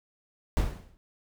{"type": "noise with exponential decay", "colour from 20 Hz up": "brown", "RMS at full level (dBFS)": -22, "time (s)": [0.57, 0.97], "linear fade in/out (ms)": 0, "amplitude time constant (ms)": 85, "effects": []}